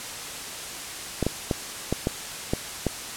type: clicks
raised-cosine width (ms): 2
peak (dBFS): -9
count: 7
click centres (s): 1.227 / 1.266 / 1.512 / 1.926 / 2.071 / 2.535 / 2.867
effects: white hiss -35 dBFS RMS until 3.16 s + low-pass 10000 Hz 12 dB/octave